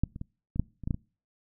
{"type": "clicks", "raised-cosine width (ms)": 5, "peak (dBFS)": [-12, -27, -24, -22, -11, -28, -19, -15, -21], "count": 9, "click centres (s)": [0.036, 0.161, 0.214, 0.56, 0.596, 0.837, 0.875, 0.908, 0.944], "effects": ["noise-tail reverb RT60 0.4 s tail -26 dB re dry"]}